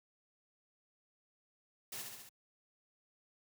white noise with echo, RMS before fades -44 dBFS, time 1.92-2.02 s, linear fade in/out 5 ms, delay 68 ms, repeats 4, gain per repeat -3 dB, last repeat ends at 2.292 s, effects high-pass 80 Hz 12 dB/octave

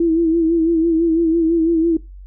sine tone with vibrato, 329.6 Hz, E4, in tune, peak -12 dBFS, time 0-1.97 s, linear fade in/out 5 ms, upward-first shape sine, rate 6 Hz, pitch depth 54 cents each way, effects noise-tail reverb RT60 0.2 s tail -19 dB re dry + added 47 Hz sine -34 dBFS peak until 2.26 s

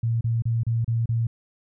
sine tone bursts, 115.4 Hz, A#2, 17 cents flat, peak -20 dBFS, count 6, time 0.03-1.27 s, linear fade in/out 5 ms, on 180 ms, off 32 ms, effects none

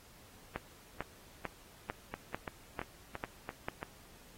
two click trains, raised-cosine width 0.5 ms, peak -24 / -21 dBFS, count 6 / 8, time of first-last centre 2.14-3.829 / 0.56-3.685 s, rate 2.96 / 2.24 Hz, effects pink hiss -59 dBFS RMS until 4.37 s + AAC 48 kbps

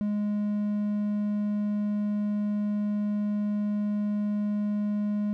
triangle tone, 207.7 Hz, G#3, in tune, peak -23 dBFS, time 0.01-5.33 s, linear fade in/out 0 ms, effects none

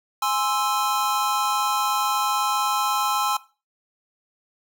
square chord, Ab augmented, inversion none, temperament equal, 830.6 / 1046.5 / 1318.5 Hz, Ab5 / C6 / E6, 0 / 0 / 0 cents, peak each -26 dBFS, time 0.22-3.37 s, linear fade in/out 5 ms, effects noise-tail reverb RT60 0.3 s tail -17 dB re dry

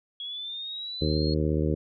sine linear sweep, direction up, 3322 to 4314 Hz, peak -33 dBFS, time 0.2-1.34 s, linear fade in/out 2 ms
harmonic tone, 76.8 Hz, D#2, 22 cents flat, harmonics 1 / 2 / 3 / 4 / 5 / 6 / 7, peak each -28 / -28 / -33 / -30 / -32 / -33 / -36 dBFS, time 1.01-1.75 s, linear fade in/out 10 ms
effects none

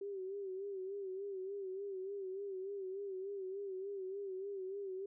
sine tone with vibrato, 388.3 Hz, G4, 16 cents flat, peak -40 dBFS, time 0.01-5.06 s, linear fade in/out 5 ms, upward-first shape sine, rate 3.4 Hz, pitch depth 73 cents each way, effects none

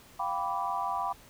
sine chord, G dominant seventh, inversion third, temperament equal with one note detuned, 698.5 / 784 / 987.8 / 1165.2 Hz, F5 / G5 / B5 / D6, 0 / 0 / 0 / -14 cents, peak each -37 / -34 / -33 / -35 dBFS, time 0.19-1.13 s, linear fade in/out 10 ms, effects pink hiss -55 dBFS RMS until 1.29 s

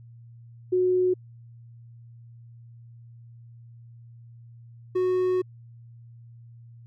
sine / triangle tone pair in turn, 366.1 / 367.6 Hz, F#4 / F#4, -18 / -11 cents, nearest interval unison, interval 7 cents, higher second, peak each -19 dBFS, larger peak neither, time 0.72-1.14 / 4.95-5.42 s, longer second, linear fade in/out 10 ms, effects added 117 Hz sine -45 dBFS peak until 6.86 s

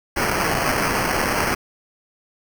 white noise with sample-and-hold, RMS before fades -21 dBFS, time 0.16-1.55 s, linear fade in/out 10 ms, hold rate 3675 Hz, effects none

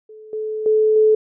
sine tone with level steps, 432.8 Hz, A4, 29 cents flat, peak -37 / -22 / -12 / -10 dBFS, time 0.09-1.15 s, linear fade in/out 5 ms, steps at 0.33 / 0.66 / 0.96 s, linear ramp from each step 2 ms, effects none

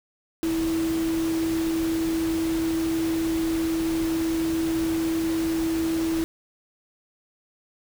sine tone in noise, 326.4 Hz, E4, 17 cents flat, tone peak -22 dBFS, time 0.43-6.24 s, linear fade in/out 0 ms, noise pink, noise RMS -35 dBFS, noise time 0.43-6.24 s, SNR +10 dB, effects none

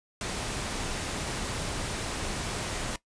pink noise, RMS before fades -33 dBFS, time 0.21-2.96 s, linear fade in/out 2 ms, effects noise-tail reverb RT60 0.1 s tail -18 dB re dry + resampled to 22050 Hz

